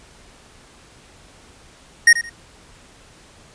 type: tone with echo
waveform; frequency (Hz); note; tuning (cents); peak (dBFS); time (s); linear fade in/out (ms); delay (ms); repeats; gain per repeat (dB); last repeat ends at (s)
square; 1864.7; A#6; 0; -7; 2.07-2.13; 5; 83; 2; -13; 2.296
effects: pink hiss -48 dBFS RMS until 3.54 s + resampled to 22050 Hz